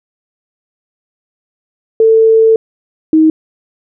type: tone pair in turn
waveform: sine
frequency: 446 / 315.4 Hz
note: A4 / D#4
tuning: +23 / +24 cents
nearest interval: tritone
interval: 599 cents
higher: first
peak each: -4 dBFS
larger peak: neither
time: 2-2.56 / 3.13-3.3 s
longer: first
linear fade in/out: 2 ms
effects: none

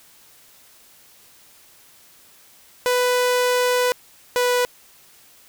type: tone pair in turn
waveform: sawtooth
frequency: 495.9 / 492.8 Hz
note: B4 / B4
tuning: +7 / -4 cents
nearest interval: unison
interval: 11 cents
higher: first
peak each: -13 dBFS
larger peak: neither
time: 2.86-3.92 / 4.36-4.65 s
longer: first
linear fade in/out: 0 ms
effects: white hiss -51 dBFS RMS until 5.48 s

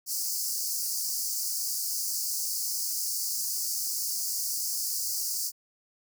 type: high-pass noise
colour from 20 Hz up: pink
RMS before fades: -31 dBFS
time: 0.06-5.52 s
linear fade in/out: 50 ms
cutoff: 4600 Hz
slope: 96 dB/octave
effects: none

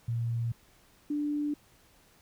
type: tone pair in turn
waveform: sine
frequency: 116.8 / 294.3 Hz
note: A#2 / D4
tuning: +4 / +4 cents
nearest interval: octave + major third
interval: 1600 cents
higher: second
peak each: -28 dBFS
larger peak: neither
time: 0.08-0.52 / 1.1-1.54 s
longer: neither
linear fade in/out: 5 ms
effects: pink hiss -62 dBFS RMS until 2.21 s

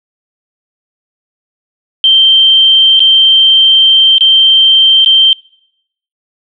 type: tone with dropouts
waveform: sine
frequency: 3136 Hz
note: G7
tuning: in tune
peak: -3 dBFS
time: 2.04-5.33 s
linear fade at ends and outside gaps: 1 ms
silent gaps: 2.994-3.003 / 4.182-4.208 / 5.047-5.06 s
effects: noise-tail reverb RT60 0.8 s tail -25 dB re dry

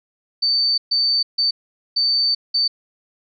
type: tone bursts at uneven times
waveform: sine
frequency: 4564 Hz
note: C#8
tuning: 50 cents sharp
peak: -15 dBFS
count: 5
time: 0.42-0.78 / 0.91-1.23 / 1.38-1.51 / 1.96-2.35 / 2.54-2.68 s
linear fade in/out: 10 ms
effects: none

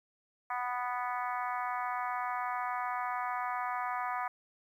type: harmonic tone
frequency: 246.9 Hz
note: B3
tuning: in tune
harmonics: 3 / 4 / 5 / 6 / 7 / 8 / 9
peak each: -37 / -37 / -38 / -45 / -45 / -47 / -48 dBFS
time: 0.5-4.28 s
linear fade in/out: 5 ms
effects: 11-bit

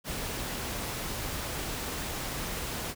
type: noise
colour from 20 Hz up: pink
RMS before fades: -35 dBFS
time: 0.04-2.95 s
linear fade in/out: 50 ms
effects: none

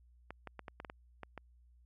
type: clicks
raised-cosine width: 0.5 ms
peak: -29 dBFS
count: 9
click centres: 0.306 / 0.473 / 0.593 / 0.682 / 0.801 / 0.848 / 0.899 / 1.233 / 1.377 s
effects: added 60 Hz sine -61 dBFS peak until 1.85 s + AAC 64 kbps

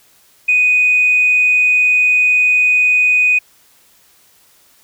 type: tone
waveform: sine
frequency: 2489 Hz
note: D#7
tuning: in tune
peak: -8 dBFS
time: 0.48-3.39 s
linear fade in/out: 10 ms
effects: tanh soft clip ceiling -4 dBFS + white hiss -51 dBFS RMS until 4.83 s

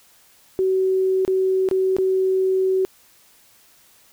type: tone with dropouts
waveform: sine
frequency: 377.8 Hz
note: F#4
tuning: 36 cents sharp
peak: -16 dBFS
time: 0.59-2.85 s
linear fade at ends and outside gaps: 0 ms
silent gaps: 1.25-1.278 / 1.688-1.712 / 1.966-1.985 s
effects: white hiss -54 dBFS RMS until 4.12 s

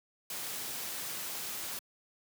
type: noise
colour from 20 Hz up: white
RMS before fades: -39 dBFS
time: 0.3-1.79 s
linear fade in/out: 2 ms
effects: high-pass 100 Hz 12 dB/octave

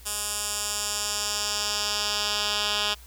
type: tone with band-pass filter sweep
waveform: 10% pulse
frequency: 207.7 Hz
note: G#3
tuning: in tune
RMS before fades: -28 dBFS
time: 0.05-2.95 s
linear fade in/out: 20 ms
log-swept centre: 9100 to 3700 Hz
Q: 1.5
effects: added 60 Hz sine -46 dBFS peak until 3.06 s + white hiss -52 dBFS RMS until 3.06 s

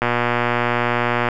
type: click train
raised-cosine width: 0.5 ms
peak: -3 dBFS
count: 153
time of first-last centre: 0.02-1.287 s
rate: 120 Hz
effects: none

